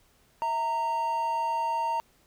triangle tone pair together, 652.7 / 923 Hz, E5 / A#5, -17 / -17 cents, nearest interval tritone, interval 600 cents, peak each -35 / -24 dBFS, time 0.42-2 s, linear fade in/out 0 ms, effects pink hiss -64 dBFS RMS until 2.26 s

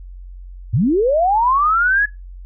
sine linear sweep, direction up, 89.1 to 1710 Hz, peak -12 dBFS, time 0.73-2.06 s, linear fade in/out 10 ms, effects noise-tail reverb RT60 0.2 s tail -21 dB re dry + added 45 Hz sine -32 dBFS peak until 2.45 s

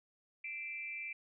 sine tone with amplitude modulation, 2349 Hz, D7, in tune, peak -36 dBFS, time 0.44-1.13 s, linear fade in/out 5 ms, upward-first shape sine, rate 277 Hz, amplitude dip 85%, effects none

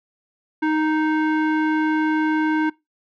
square tone with low-pass filter, 311.1 Hz, D#4, in tune, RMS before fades -20 dBFS, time 0.62-2.7 s, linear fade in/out 10 ms, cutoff 1700 Hz, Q 1.8, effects noise-tail reverb RT60 0.2 s tail -22 dB re dry

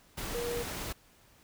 sine tone in noise, 476.3 Hz, A#4, 37 cents sharp, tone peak -33 dBFS, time 0.34-0.63 s, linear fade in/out 10 ms, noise pink, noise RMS -38 dBFS, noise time 0.17-0.93 s, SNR +2 dB, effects pink hiss -62 dBFS RMS until 1.43 s

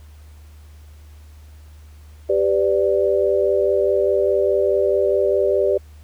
sine chord, G major, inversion none, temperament equal with one note detuned, 392 / 502.5 / 587.3 Hz, G4 / B4 / D5, 0 / +30 / 0 cents, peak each -18 / -21 / -19 dBFS, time 2.29-5.78 s, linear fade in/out 10 ms, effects added 75 Hz sine -40 dBFS peak until 6.03 s + pink hiss -55 dBFS RMS until 6.03 s

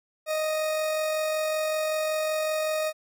40% pulse tone with amplitude modulation, 622.3 Hz, D#5, in tune, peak -23 dBFS, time 0.26-2.93 s, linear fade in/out 50 ms, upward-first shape sine, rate 45.3 Hz, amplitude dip 25%, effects none

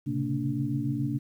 sine tone cluster, 112.9 / 133 / 140.2 / 227.4 / 290 Hz, A2 / C3 / C#3 / A#3 / D4, +45 / +29 / +20 / -43 / -22 cents, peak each -37 / -30 / -36 / -34 / -31 dBFS, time 0.06-1.19 s, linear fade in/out 20 ms, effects 10-bit

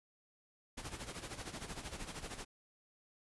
pink noise with tremolo, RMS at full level -43 dBFS, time 0.77-2.45 s, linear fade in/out 10 ms, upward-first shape sine, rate 13 Hz, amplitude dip 70%, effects resampled to 24000 Hz

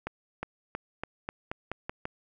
accelerating click train, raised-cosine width 0.5 ms, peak -18 dBFS, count 9, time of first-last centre 0.07-2.054 s, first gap 360 ms, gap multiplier 0.89, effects none

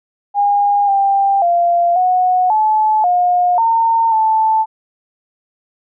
sine tone with pitch steps, 813 / 791 / 692 / 733 / 863 / 715 / 911 / 879 Hz, G#5 / G5 / F5 / F#5 / A5 / F5 / A#5 / A5, -37 / +15 / -16 / -16 / -34 / +41 / -40 / -2 cents, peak -10 dBFS, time 0.34-4.66 s, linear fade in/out 50 ms, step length 540 ms, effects none

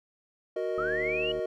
triangle chord, D# minor, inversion first, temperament equal, 370 / 466.2 / 622.3 Hz, F#4 / A#4 / D#5, 0 / 0 / 0 cents, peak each -31 dBFS, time 0.56-1.46 s, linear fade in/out 5 ms
click train, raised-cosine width 2 ms, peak -31 dBFS, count 48, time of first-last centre 0.78-1.392 s, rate 76.8 Hz
sine linear sweep, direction up, 1247 to 2960 Hz, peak -30 dBFS, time 0.78-1.32 s, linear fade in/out 5 ms
effects none

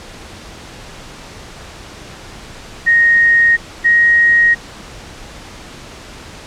sine tone pair in turn, 1864.7 / 1879.8 Hz, A#6 / A#6, 0 / +14 cents, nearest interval unison, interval 14 cents, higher second, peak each -7 dBFS, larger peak neither, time 2.86-3.57 / 3.84-4.55 s, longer neither, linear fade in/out 20 ms, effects pink hiss -34 dBFS RMS until 6.46 s + low-pass 7000 Hz 12 dB/octave

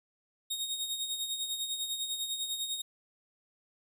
sawtooth tone with tremolo, 3729 Hz, A#7, in tune, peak -28 dBFS, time 0.5-2.82 s, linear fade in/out 10 ms, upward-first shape sine, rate 10 Hz, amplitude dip 55%, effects none

